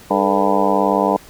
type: harmonic tone with a mistuned harmonic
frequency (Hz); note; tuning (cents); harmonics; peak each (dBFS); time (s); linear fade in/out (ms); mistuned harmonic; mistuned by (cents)
99; G2; +18; 2 / 3 / 4 / 5 / 6 / 7 / 8 / 9 / 10; -22 / -22 / -22 / -22 / -22 / -22 / -22 / -22 / -22; 0.1-1.17; 10; 4; +130
effects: pink hiss -43 dBFS RMS until 1.29 s